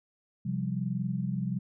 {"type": "chord", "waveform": "sine", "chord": "C suspended fourth", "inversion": "none", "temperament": "equal", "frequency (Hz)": [130.81, 174.61, 196], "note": ["C3", "F3", "G3"], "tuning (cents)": [0, 0, 0], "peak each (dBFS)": -33, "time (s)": [0.45, 1.59], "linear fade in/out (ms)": 10, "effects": []}